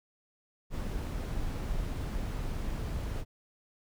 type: noise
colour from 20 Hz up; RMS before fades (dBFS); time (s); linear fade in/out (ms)
brown; -34; 0.7-3.25; 50
effects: none